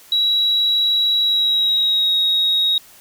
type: tone with pitch glide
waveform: sine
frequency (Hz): 3889 to 3778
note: B7 to A#7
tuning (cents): -27 to +22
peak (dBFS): -13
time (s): 0.12-2.78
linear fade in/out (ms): 2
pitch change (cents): -51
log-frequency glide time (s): 1.21-2.12
effects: tanh soft clip ceiling -9 dBFS + white hiss -46 dBFS RMS until 3 s